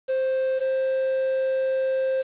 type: tone pair in turn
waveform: triangle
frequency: 524 / 526.9 Hz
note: C5 / C5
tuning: +2 / +12 cents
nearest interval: unison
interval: 10 cents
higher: second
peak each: -19 / -19 dBFS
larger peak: neither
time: 0.08-0.6 / 0.6-2.23 s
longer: second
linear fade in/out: 20 ms
effects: resampled to 8000 Hz + 8-bit